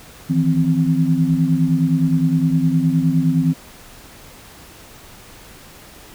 sine tone cluster, 157.8 / 167.5 / 259.7 Hz, D#3 / E3 / C4, +25 / +28 / -13 cents, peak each -18 dBFS, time 0.29-3.54 s, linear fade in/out 20 ms, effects pink hiss -42 dBFS RMS until 6.14 s

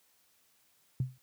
sine tone with exponential decay, 128.5 Hz, C3, 31 cents flat, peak -24 dBFS, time 1-1.18 s, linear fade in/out 2 ms, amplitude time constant 39 ms, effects white hiss -69 dBFS RMS until 1.22 s + high-pass 60 Hz 12 dB/octave

